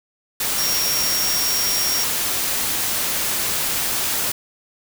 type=tone in noise; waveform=sine; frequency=5590 Hz; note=F8; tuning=1 cent sharp; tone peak=-21 dBFS; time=0.58-2.04 s; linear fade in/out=5 ms; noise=white; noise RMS=-22 dBFS; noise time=0.4-4.32 s; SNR=-2 dB; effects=none